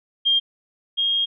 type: tone pair in turn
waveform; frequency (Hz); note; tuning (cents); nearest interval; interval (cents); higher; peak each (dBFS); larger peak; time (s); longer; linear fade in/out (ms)
sine; 3208 / 3245; G7 / G#7; +39 / -41; unison; 20; second; -15 / -18; first; 0.25-0.4 / 0.97-1.26; second; 20
effects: none